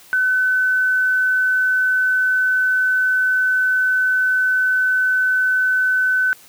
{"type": "tone", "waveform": "sine", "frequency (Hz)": 1512, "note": "F#6", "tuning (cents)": 37, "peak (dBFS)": -14, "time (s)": [0.13, 6.33], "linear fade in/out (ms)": 0, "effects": ["white hiss -46 dBFS RMS until 6.48 s", "high-pass 80 Hz 12 dB/octave"]}